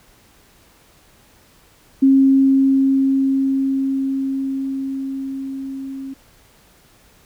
sine tone with level ramp, 269.6 Hz, C#4, 48 cents flat, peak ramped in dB -8 to -27 dBFS, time 2.02-6.14 s, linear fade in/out 10 ms, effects pink hiss -52 dBFS RMS until 7.25 s

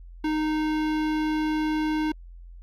sine tone with hard clipping, 308.9 Hz, D#4, 12 cents flat, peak -25 dBFS, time 0.24-2.12 s, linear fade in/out 5 ms, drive 18 dB, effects added 43 Hz sine -41 dBFS peak until 2.62 s + Opus 48 kbps

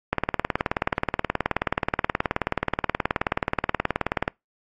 click train, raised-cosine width 0.5 ms, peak -6 dBFS, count 79, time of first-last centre 0.13-4.279 s, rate 18.8 Hz, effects noise-tail reverb RT60 0.2 s tail -26 dB re dry + AAC 48 kbps

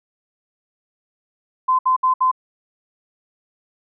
sine tone bursts, 1029 Hz, C6, 29 cents flat, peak -13 dBFS, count 4, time 1.68-2.315 s, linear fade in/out 10 ms, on 110 ms, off 65 ms, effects none

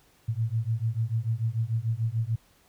sine beating tone pair, 110 / 116.8 Hz, A2 / A#2, 0 / +4 cents, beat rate 6.8 Hz, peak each -28 dBFS, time 0.28-2.36 s, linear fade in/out 10 ms, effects pink hiss -62 dBFS RMS until 2.68 s

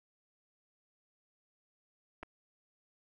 clicks, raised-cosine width 0.5 ms, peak -30 dBFS, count 2, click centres 2.229 / 2.232 s, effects none

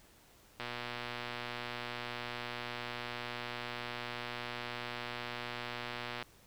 click train, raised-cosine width 0.3 ms, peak -23 dBFS, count 676, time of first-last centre 0.6-6.225 s, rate 120 Hz, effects pink hiss -62 dBFS RMS until 6.46 s

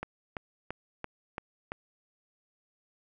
click train, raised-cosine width 0.5 ms, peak -20 dBFS, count 6, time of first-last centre 0.03-1.719 s, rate 2.96 Hz, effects none

